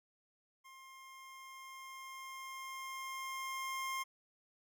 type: tone with level ramp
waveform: 25% pulse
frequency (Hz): 1062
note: C6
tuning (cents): +25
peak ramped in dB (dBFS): -51 to -33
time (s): 0.64-4.04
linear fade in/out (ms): 20
effects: none